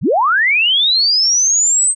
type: linear sweep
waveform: sine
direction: up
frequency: 73.42 to 8372 Hz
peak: -10 dBFS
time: 0.01-1.95 s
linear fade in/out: 50 ms
effects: none